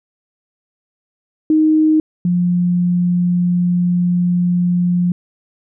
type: tone pair in turn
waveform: sine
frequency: 311.6 / 176.81 Hz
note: D#4 / F3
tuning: +3 / +22 cents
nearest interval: minor seventh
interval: 981 cents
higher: first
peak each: -9 / -12 dBFS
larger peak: first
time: 1.5-2 / 2.25-5.12 s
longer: second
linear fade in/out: 2 ms
effects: none